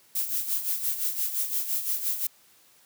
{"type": "noise with tremolo", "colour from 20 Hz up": "violet", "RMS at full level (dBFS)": -26, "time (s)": [0.15, 2.27], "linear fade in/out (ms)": 5, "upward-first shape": "sine", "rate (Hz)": 5.8, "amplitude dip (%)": 65, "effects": ["white hiss -59 dBFS RMS until 2.85 s", "high-pass 80 Hz 12 dB/octave"]}